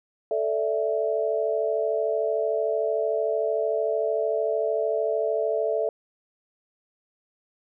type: chord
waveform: sine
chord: A suspended fourth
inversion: none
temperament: just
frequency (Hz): 440 / 586.7 / 660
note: A4 / D5 / E5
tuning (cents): 0 / -2 / +2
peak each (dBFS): -26 / -28 / -26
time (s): 0.31-5.89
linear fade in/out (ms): 2
effects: none